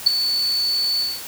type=tone with ADSR envelope; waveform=sine; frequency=4469 Hz; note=C#8; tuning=13 cents sharp; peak=-5 dBFS; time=0.06-1.22 s; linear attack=13 ms; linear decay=4 ms; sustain=-13 dB; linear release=220 ms; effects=white hiss -34 dBFS RMS until 1.27 s